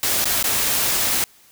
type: noise with dropouts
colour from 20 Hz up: white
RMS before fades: -20 dBFS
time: 0.03-1.24 s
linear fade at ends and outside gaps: 0 ms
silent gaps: 0.243-0.255 / 0.427-0.441 s
effects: white hiss -52 dBFS RMS until 1.51 s